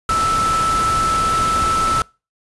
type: tone in noise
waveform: sine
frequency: 1318.5 Hz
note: E6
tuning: in tune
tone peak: -15 dBFS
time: 0.09-2.02 s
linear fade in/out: 2 ms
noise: pink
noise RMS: -24 dBFS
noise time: 0.09-2.02 s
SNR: +6 dB
effects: noise-tail reverb RT60 0.3 s tail -25 dB re dry + resampled to 24000 Hz